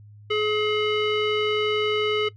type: tone with low-pass filter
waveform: square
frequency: 424.4 Hz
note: G#4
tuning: 38 cents sharp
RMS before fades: -23 dBFS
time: 0.3-2.29 s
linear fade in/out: 10 ms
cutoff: 2800 Hz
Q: 3.7
effects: noise-tail reverb RT60 0.1 s tail -20 dB re dry + added 104 Hz sine -44 dBFS peak until 2.36 s